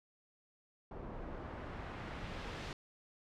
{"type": "noise with low-pass filter sweep", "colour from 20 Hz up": "pink", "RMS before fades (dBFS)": -45, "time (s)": [0.91, 2.73], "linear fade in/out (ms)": 2, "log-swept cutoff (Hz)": [790, 4100], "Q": 0.79, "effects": []}